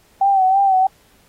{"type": "tone with vibrato", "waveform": "sine", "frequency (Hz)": 771, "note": "G5", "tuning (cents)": -29, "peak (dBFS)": -11, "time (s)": [0.21, 0.87], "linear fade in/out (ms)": 5, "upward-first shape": "sine", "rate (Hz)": 3.1, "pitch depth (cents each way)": 55, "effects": ["pink hiss -55 dBFS RMS until 1.28 s", "AAC 48 kbps"]}